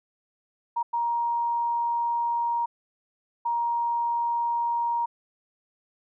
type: tone bursts at uneven times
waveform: sine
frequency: 941 Hz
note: A#5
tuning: 16 cents sharp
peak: -23 dBFS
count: 3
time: 0.76-0.83 / 0.93-2.66 / 3.45-5.06 s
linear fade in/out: 10 ms
effects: none